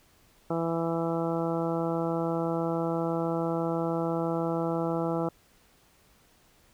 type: harmonic tone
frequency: 166.1 Hz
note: E3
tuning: 13 cents sharp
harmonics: 1 / 2 / 3 / 4 / 5 / 6 / 7 / 8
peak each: -32 / -31 / -32 / -35 / -37 / -42 / -43 / -40 dBFS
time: 0.5-5.29 s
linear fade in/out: 5 ms
effects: pink hiss -62 dBFS RMS until 6.73 s